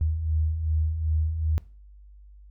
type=beating tone pair; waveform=sine; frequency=76.6 / 79.2 Hz; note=D#2 / D#2; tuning=-27 / +31 cents; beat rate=2.6 Hz; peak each=-31 / -23 dBFS; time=0.01-1.58 s; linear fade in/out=0 ms; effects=noise-tail reverb RT60 0.4 s tail -21 dB re dry + added 50 Hz sine -46 dBFS peak until 2.5 s